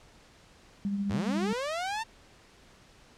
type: tone with tremolo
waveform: sine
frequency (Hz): 200.2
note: G3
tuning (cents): +37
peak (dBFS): -26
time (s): 0.85-1.53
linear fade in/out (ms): 0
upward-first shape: triangle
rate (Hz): 14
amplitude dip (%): 45
type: linear sweep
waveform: sawtooth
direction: up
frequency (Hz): 69.3 to 919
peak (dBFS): -27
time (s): 1.09-2.04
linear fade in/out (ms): 20
effects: pink hiss -57 dBFS RMS until 3.17 s + low-pass 7000 Hz 12 dB/octave